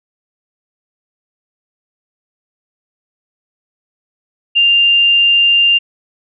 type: tone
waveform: sine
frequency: 2794 Hz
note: F7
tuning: in tune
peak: -7 dBFS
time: 4.55-5.79 s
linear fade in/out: 20 ms
effects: none